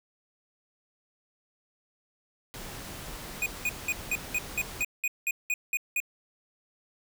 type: noise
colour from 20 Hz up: pink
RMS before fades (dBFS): -41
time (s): 2.54-4.83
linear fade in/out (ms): 0
type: tone bursts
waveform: square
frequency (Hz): 2475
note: D#7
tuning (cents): -10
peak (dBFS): -26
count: 12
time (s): 3.42-6.002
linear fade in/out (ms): 2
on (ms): 41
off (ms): 190
effects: none